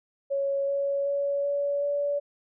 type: tone with pitch steps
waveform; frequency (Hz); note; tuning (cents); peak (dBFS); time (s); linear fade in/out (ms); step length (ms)
sine; 554.4 / 559.2 / 564.1 / 569 / 574; C#5 / C#5 / C#5 / C#5 / D5; 0 / +15 / +30 / +45 / -40; -24; 0.3-2.2; 20; 380
effects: none